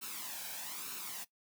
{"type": "noise with flanger", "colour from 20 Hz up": "white", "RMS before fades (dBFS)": -43, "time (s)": [0.01, 1.25], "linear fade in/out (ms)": 20, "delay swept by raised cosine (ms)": [0.74, 1.28], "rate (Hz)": 1.1, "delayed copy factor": 0.6, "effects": ["noise-tail reverb RT60 0.1 s tail -18 dB re dry", "high-pass 200 Hz 12 dB/octave"]}